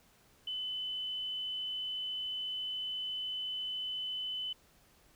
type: tone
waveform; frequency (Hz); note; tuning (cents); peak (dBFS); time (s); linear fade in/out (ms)
sine; 3018; F#7; +34; -35; 0.47-4.53; 5
effects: pink hiss -65 dBFS RMS until 5.15 s